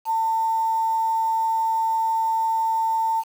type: tone with quantisation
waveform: sine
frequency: 897 Hz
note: A5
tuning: 33 cents sharp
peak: -19 dBFS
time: 0.05-3.24 s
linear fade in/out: 50 ms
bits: 7
effects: none